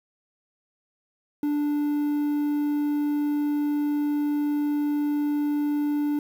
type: tone with quantisation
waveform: triangle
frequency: 293.6 Hz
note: D4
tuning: in tune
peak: -20 dBFS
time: 1.43-6.19 s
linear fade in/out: 2 ms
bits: 8
effects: none